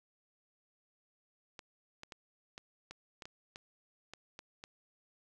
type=clicks; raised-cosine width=0.2 ms; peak=-29 dBFS; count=11; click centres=1.592 / 2.034 / 2.122 / 2.579 / 2.91 / 3.222 / 3.255 / 3.559 / 4.136 / 4.391 / 4.639 s; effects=none